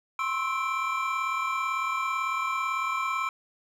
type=tone cluster; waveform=triangle; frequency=1039 / 1077 / 1311 / 2350 Hz; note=C6 / C6 / E6 / D7; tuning=-12 / +50 / -10 / +1 cents; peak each=-32 / -30 / -29 / -31 dBFS; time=0.19-3.29 s; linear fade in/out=2 ms; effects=none